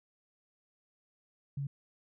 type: tone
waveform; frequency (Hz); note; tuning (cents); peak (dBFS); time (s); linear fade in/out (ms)
sine; 140; C#3; +18; -33; 1.57-1.67; 5
effects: none